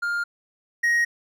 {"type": "tone pair in turn", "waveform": "triangle", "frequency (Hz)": [1406, 1880.9], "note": ["F6", "A#6"], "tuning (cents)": [11, 15], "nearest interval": "perfect fourth", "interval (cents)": 504, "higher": "second", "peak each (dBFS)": [-21, -16], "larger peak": "second", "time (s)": [[0.02, 0.24], [0.83, 1.05]], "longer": "neither", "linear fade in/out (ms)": 10, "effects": []}